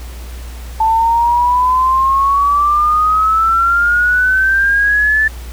sine exponential sweep, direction up, 880 to 1760 Hz, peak -9 dBFS, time 0.8-5.28 s, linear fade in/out 5 ms, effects added 60 Hz sine -26 dBFS peak until 5.52 s + pink hiss -37 dBFS RMS until 5.52 s

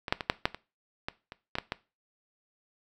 clicks, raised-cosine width 0.3 ms, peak -18 / -7 / -16 / -6 / -7 / -22 / -16 / -25 / -15 / -12 / -14 dBFS, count 11, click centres 0.082 / 0.125 / 0.208 / 0.299 / 0.455 / 0.546 / 1.085 / 1.321 / 1.554 / 1.585 / 1.721 s, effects noise-tail reverb RT60 0.3 s tail -19 dB re dry

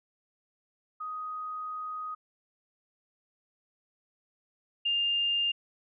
sine tone pair in turn, 1250 / 2806 Hz, D#6 / F7, +8 / +8 cents, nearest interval octave + major second, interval 1400 cents, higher second, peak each -34 / -25 dBFS, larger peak second, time 1-2.15 / 4.85-5.52 s, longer first, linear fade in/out 10 ms, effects none

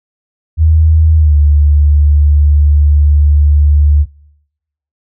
sine tone with pitch glide, 79.2 to 73.47 Hz, D#2 to D2, +31 to +1 cents, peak -4 dBFS, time 0.57-4.06 s, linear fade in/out 50 ms, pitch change -130 cents, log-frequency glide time 1.16-1.36 s, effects noise-tail reverb RT60 0.9 s tail -26 dB re dry

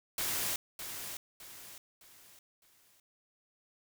white noise with echo, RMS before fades -34 dBFS, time 0.18-0.56 s, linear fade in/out 2 ms, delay 610 ms, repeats 4, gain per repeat -8 dB, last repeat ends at 3 s, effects none

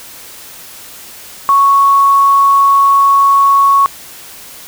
sine tone with quantisation, 1108.7 Hz, C#6, in tune, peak -5 dBFS, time 1.49-3.86 s, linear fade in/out 0 ms, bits 5, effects white hiss -33 dBFS RMS until 4.67 s

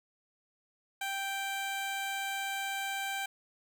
15% pulse tone, 784 Hz, G5, in tune, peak -27 dBFS, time 1.01-3.26 s, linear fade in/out 5 ms, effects none

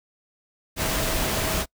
sine tone in noise, 642 Hz, E5, 46 cents flat, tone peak -34 dBFS, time 0.76-1.66 s, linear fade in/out 50 ms, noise pink, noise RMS -25 dBFS, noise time 0.76-1.66 s, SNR -12 dB, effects noise-tail reverb RT60 0.1 s tail -25 dB re dry

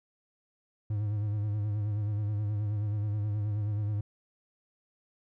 triangle tone with vibrato, 104.5 Hz, G#2, 11 cents sharp, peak -26 dBFS, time 0.9-4.01 s, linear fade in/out 5 ms, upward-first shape sine, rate 9.4 Hz, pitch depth 50 cents each way, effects none

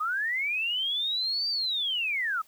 sine linear two-way sweep, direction up then down, 1202 to 4699 to 1232 Hz, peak -26 dBFS, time 0-2.42 s, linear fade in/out 10 ms, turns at 1.49 s, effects white hiss -60 dBFS RMS until 2.47 s

